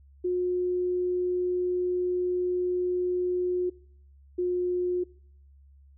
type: tone pair in turn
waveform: sine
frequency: 360 / 358.5 Hz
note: F#4 / F4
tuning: -47 / +45 cents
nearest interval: unison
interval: 8 cents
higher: first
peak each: -24 / -24 dBFS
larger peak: neither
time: 0.24-3.7 / 4.38-5.04 s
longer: first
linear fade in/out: 10 ms
effects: noise-tail reverb RT60 0.6 s tail -24 dB re dry + added 69 Hz sine -52 dBFS peak until 5.97 s